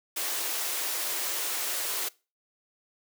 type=high-pass noise; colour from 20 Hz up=white; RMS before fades=-31 dBFS; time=0.16-2.09 s; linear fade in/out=10 ms; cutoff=310 Hz; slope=48 dB/octave; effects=noise-tail reverb RT60 0.3 s tail -22 dB re dry